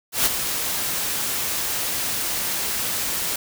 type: noise with ADSR envelope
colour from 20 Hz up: white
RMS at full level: -17 dBFS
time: 0.12-3.36 s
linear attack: 140 ms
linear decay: 20 ms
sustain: -8 dB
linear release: 4 ms
effects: none